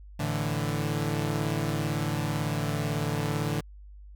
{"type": "chord", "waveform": "sawtooth", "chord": "A suspended fourth", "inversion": "none", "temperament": "equal", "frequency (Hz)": [110, 146.83, 164.81], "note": ["A2", "D3", "E3"], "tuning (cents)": [0, 0, 0], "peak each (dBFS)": [-28, -26, -29], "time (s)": [0.19, 3.61], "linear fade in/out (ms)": 10, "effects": ["added 50 Hz sine -44 dBFS peak until 4.15 s"]}